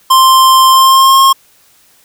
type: tone with pitch glide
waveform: square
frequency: 1050 to 1075.2 Hz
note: C6 to C6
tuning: +6 to +47 cents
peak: -4 dBFS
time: 0.1-1.33 s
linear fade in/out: 10 ms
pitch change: +41 cents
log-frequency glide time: 0.71-1.22 s
effects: white hiss -48 dBFS RMS until 2.04 s